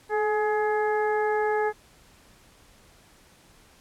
harmonic tone with a mistuned harmonic, 421.2 Hz, G#4, 24 cents sharp, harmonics 1 / 2 / 3 / 4 / 5, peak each -24 / -27 / -37 / -32 / -41 dBFS, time 0.09-1.73 s, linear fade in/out 50 ms, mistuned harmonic 1, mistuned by +30 cents, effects pink hiss -56 dBFS RMS until 3.8 s + low-pass 12000 Hz 12 dB/octave

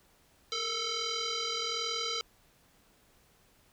sine tone with frequency modulation, 421.4 Hz, G#4, 25 cents sharp, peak -31 dBFS, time 0.52-2.21 s, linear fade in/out 0 ms, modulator 884 Hz, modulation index 5.8, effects pink hiss -65 dBFS RMS until 3.72 s

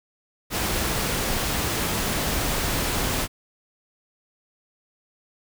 pink noise, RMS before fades -25 dBFS, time 0.5-3.28 s, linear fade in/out 50 ms, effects none

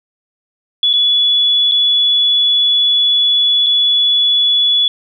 sine tone with dropouts, 3416 Hz, G#7, 48 cents sharp, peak -9 dBFS, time 0.83-4.88 s, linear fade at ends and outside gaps 2 ms, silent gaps 0.931-0.936 / 1.714-1.719 / 3.663-3.666 s, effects none

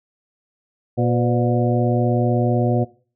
harmonic tone with a mistuned harmonic, 120 Hz, B2, 49 cents flat, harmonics 1 / 2 / 3 / 4 / 5 / 6, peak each -19 / -22 / -24 / -25 / -26 / -27 dBFS, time 0.97-2.85 s, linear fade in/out 20 ms, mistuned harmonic 4, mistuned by +85 cents, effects noise-tail reverb RT60 0.4 s tail -20 dB re dry

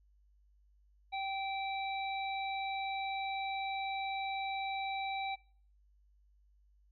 harmonic tone, 778 Hz, G5, 13 cents flat, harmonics 1 / 3 / 5, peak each -36 / -42 / -45 dBFS, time 1.12-5.36 s, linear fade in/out 20 ms, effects noise-tail reverb RT60 0.5 s tail -23 dB re dry + added 50 Hz sine -64 dBFS peak until 6.91 s

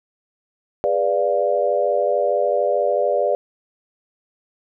sine chord, G# diminished seventh, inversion none, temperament equal with one note detuned, 409.4 / 493.9 / 587.3 / 698.5 Hz, G#4 / B4 / D5 / F5, -25 / 0 / 0 / 0 cents, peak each -24 / -22 / -19 / -24 dBFS, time 0.84-3.35 s, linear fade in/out 0 ms, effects none

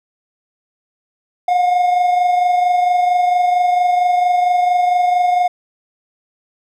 triangle tone pair together, 715.6 / 740 Hz, F5 / F#5, +42 / 0 cents, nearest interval minor second, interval 58 cents, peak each -10 / -20 dBFS, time 1.48-5.48 s, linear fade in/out 5 ms, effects none

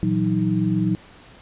sine tone cluster, 116.6 / 164.2 / 184.3 / 312.5 Hz, A#2 / E3 / F#3 / D#4, +1 / -6 / -7 / +8 cents, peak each -25 / -25 / -21 / -24 dBFS, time 0.03-0.95 s, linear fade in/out 0 ms, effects pink hiss -47 dBFS RMS until 1.41 s + resampled to 8000 Hz

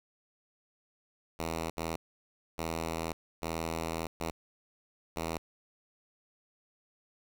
5% pulse tone bursts at uneven times, 81.9 Hz, E2, 11 cents flat, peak -22 dBFS, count 6, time 1.39-1.7 / 1.77-1.96 / 2.58-3.13 / 3.42-4.07 / 4.2-4.31 / 5.16-5.38 s, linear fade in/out 5 ms, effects none

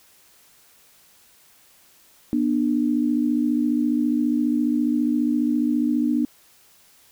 sine tone pair together, 243.2 / 297.9 Hz, B3 / D4, -26 / +25 cents, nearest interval major third, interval 351 cents, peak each -21 dBFS, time 2.33-6.25 s, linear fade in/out 0 ms, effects white hiss -55 dBFS RMS until 7.11 s

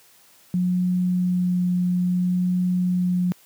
sine tone with vibrato, 180 Hz, F#3, 47 cents flat, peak -18 dBFS, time 0.54-3.32 s, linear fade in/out 0 ms, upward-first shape sine, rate 0.6 Hz, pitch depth 8 cents each way, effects white hiss -54 dBFS RMS until 3.45 s + high-pass 100 Hz 12 dB/octave

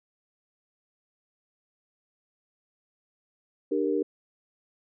sine chord, G minor, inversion second, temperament equal with one note detuned, 298.3 / 392 / 466.2 Hz, D4 / G4 / Bb4, +27 / 0 / 0 cents, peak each -28 dBFS, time 3.71-4.03 s, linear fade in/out 10 ms, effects none

